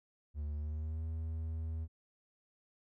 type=tone with pitch glide; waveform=triangle; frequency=74.1 to 80.34 Hz; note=D2 to E2; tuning=+16 to -44 cents; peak=-34 dBFS; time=0.34-1.88 s; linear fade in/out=50 ms; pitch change=+140 cents; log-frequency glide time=0.5-1.04 s; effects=none